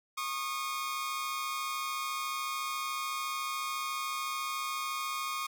sawtooth tone pair together, 1093 / 1226.9 Hz, C#6 / D#6, -25 / -25 cents, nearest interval major second, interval 200 cents, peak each -33 / -32 dBFS, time 0.17-5.47 s, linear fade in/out 10 ms, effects none

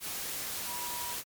sine tone in noise, 968 Hz, B5, 35 cents flat, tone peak -40 dBFS, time 0.66-1.17 s, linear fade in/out 50 ms, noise white, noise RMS -37 dBFS, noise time 0-1.24 s, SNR -6 dB, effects MP3 96 kbps

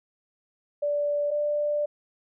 sine tone pair in turn, 583 / 590.5 Hz, D5 / D5, -13 / +9 cents, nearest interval unison, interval 22 cents, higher second, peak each -23 dBFS, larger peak neither, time 0.82-1.31 / 1.31-1.86 s, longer second, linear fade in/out 10 ms, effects none

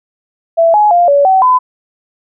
sine tone with pitch steps, 665 / 840 / 699 / 568 / 761 / 1010 Hz, E5 / G#5 / F5 / C#5 / F#5 / B5, +15 / +19 / +1 / +42 / +48 / +39 cents, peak -5 dBFS, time 0.57-1.59 s, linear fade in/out 20 ms, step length 170 ms, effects none

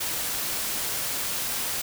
white noise, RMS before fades -29 dBFS, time 0-1.82 s, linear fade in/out 10 ms, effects none

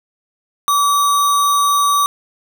sine tone with sample-and-hold, 1152 Hz, D6, 34 cents flat, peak -11 dBFS, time 0.68-2.06 s, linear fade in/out 0 ms, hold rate 4900 Hz, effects none

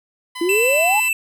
15% pulse tone, 1009 Hz, B5, 37 cents sharp, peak -22 dBFS, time 0.35-1.09 s, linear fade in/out 10 ms
sine exponential sweep, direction up, 329.6 to 880 Hz, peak -16 dBFS, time 0.41-1 s, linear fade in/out 5 ms
square tone with vibrato, 2655 Hz, E7, 12 cents sharp, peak -17 dBFS, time 0.49-1.13 s, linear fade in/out 2 ms, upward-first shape triangle, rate 17 Hz, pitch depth 9 cents each way
effects none

